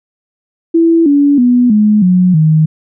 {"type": "tone with pitch steps", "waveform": "sine", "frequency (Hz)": [331.6, 285.4, 245.6, 211.3, 181.85, 156.49], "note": ["E4", "D4", "B3", "G#3", "F#3", "D#3"], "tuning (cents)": [10, -49, -9, 30, -30, 10], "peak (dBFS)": -5, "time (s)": [0.74, 2.66], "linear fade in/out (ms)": 10, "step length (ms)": 320, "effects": []}